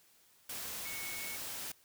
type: tone in noise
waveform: sine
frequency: 2210 Hz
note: C#7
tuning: 6 cents flat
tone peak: -44 dBFS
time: 0.85-1.36 s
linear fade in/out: 5 ms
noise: white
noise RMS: -42 dBFS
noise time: 0.49-1.72 s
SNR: -5 dB
effects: white hiss -66 dBFS RMS until 1.84 s